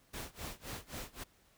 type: noise with tremolo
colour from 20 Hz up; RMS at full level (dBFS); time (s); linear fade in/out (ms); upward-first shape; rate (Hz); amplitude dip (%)
pink; -42; 0.13-1.24; 10; sine; 3.8; 95
effects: pink hiss -68 dBFS RMS until 1.57 s